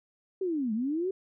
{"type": "linear two-way sweep", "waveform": "sine", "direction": "down then up", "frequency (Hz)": [391.4, 207.7, 391.4], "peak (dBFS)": -27, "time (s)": [0.41, 1.11], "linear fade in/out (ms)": 5, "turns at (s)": 0.73, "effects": []}